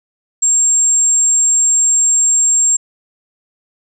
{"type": "tone", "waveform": "sine", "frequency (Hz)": 7459, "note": "A#8", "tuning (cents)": 0, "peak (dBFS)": -9, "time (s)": [0.42, 2.77], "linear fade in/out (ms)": 10, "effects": []}